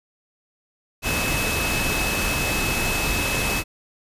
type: tone in noise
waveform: sine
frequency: 2587 Hz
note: E7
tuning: 33 cents flat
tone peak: -26 dBFS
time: 1.02-3.64 s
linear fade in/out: 50 ms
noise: pink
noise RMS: -24 dBFS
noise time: 1.02-3.64 s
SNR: -5 dB
effects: resampled to 32000 Hz